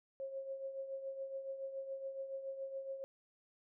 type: tone with tremolo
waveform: sine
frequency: 540 Hz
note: C#5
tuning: 45 cents flat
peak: -38 dBFS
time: 0.2-3.04 s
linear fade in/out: 0 ms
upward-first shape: triangle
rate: 7.1 Hz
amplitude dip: 65%
effects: none